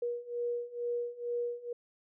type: beating tone pair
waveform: sine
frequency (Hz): 478 / 480.2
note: A#4 / B4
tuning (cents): +43 / -49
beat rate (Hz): 2.2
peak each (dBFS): -37 / -35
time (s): 0.02-1.73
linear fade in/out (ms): 5
effects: none